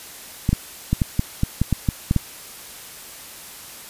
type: clicks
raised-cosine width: 5 ms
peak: -5 dBFS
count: 11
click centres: 0.491 / 0.53 / 0.93 / 1.018 / 1.194 / 1.434 / 1.616 / 1.727 / 1.888 / 2.111 / 2.163 s
effects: white hiss -39 dBFS RMS until 3.89 s + resampled to 32000 Hz